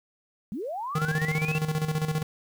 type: linear sweep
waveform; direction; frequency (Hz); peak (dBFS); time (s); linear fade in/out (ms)
sine; up; 174.61 to 2724; -30; 0.52-1.58; 0
type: tone with tremolo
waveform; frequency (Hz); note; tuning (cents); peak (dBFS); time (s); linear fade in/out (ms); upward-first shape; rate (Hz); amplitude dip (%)
square; 155.56; D#3; 0; -24; 0.95-2.23; 5; square; 15; 65
effects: 10-bit